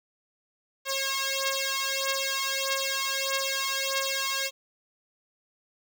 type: beating tone pair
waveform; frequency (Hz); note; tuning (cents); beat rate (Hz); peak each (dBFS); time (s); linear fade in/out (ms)
5% pulse; 541 / 542.6; C#5 / C#5; -42 / -37; 1.6; -18; 0.85-4.51; 50
effects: none